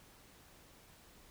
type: silence
effects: pink hiss -61 dBFS RMS until 1.3 s